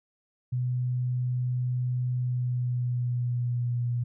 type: tone with pitch glide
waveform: sine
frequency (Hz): 124.9 to 120.78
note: B2 to B2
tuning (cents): +20 to -38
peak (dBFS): -25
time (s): 0.52-4.04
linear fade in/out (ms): 10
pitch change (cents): -58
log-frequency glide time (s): 2.15-3.86
effects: none